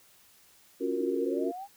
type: chord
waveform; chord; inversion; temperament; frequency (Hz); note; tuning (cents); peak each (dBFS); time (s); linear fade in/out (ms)
sine; Gb major seventh; second; equal; 277.2 / 349.2 / 370 / 466.2; Db4 / F4 / Gb4 / Bb4; 0 / 0 / 0 / 0; -33; 0.8-1.52; 20
type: linear sweep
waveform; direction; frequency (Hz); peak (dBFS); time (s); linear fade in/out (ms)
sine; up; 246.9 to 820; -37; 0.93-1.68; 50
effects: white hiss -60 dBFS RMS until 1.76 s